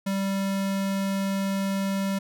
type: tone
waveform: square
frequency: 195.3 Hz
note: G3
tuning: 6 cents flat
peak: -25 dBFS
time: 0.06-2.19 s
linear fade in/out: 10 ms
effects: none